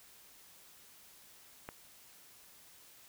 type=click; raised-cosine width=0.5 ms; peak=-27 dBFS; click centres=1.689 s; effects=white hiss -59 dBFS RMS until 3.08 s